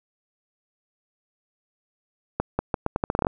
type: accelerating click train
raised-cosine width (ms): 1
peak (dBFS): -8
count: 12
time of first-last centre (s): 2.4-3.268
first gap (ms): 190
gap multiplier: 0.8
effects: none